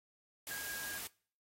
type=tone in noise; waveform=sine; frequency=1632 Hz; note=G#6; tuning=31 cents flat; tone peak=-43 dBFS; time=0.51-0.98 s; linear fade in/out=0 ms; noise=white; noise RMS=-44 dBFS; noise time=0.47-1.07 s; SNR=-2 dB; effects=noise-tail reverb RT60 0.5 s tail -24 dB re dry + AAC 48 kbps